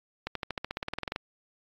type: accelerating click train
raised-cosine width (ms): 0.3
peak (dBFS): -16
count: 16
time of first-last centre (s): 0.27-1.161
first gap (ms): 83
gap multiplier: 0.95
effects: AAC 48 kbps